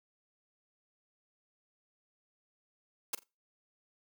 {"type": "noise with echo", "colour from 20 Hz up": "white", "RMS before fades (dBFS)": -33, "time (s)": [3.13, 3.15], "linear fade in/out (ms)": 5, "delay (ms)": 43, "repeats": 2, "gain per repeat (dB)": -15, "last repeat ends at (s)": 3.236, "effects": ["noise-tail reverb RT60 0.3 s tail -26 dB re dry", "high-pass 200 Hz 12 dB/octave"]}